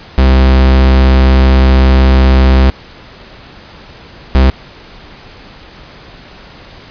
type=tone pair in turn; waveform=45% pulse; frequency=65.41 / 65.41 Hz; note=C2 / C2; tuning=0 / 0 cents; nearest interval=unison; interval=0 cents; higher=neither; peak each=-4 dBFS; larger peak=neither; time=0.18-2.7 / 4.35-4.5 s; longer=first; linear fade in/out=0 ms; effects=pink hiss -35 dBFS RMS until 6.9 s + resampled to 11025 Hz